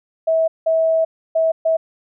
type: tone bursts at uneven times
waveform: sine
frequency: 648 Hz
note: E5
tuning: 30 cents flat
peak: -13 dBFS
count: 4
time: 0.27-0.48 / 0.66-1.05 / 1.35-1.52 / 1.65-1.77 s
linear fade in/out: 10 ms
effects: none